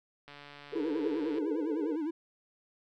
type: click train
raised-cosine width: 0.3 ms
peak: -33 dBFS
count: 160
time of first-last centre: 0.28-1.384 s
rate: 144 Hz
type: band-pass noise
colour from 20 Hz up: pink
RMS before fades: -37 dBFS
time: 0.72-1.96 s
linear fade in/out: 2 ms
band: 410 to 470 Hz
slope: 96 dB/octave
type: tone with vibrato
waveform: triangle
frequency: 311.1 Hz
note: D#4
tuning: in tune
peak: -29 dBFS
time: 0.75-2.11 s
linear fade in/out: 10 ms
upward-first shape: sine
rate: 9.9 Hz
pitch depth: 130 cents each way
effects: none